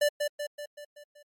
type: tone with echo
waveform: square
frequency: 587.3 Hz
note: D5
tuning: in tune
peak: -22 dBFS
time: 0.01-0.09 s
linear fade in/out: 10 ms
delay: 190 ms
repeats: 6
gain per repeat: -5 dB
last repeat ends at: 1.23 s
effects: MP3 64 kbps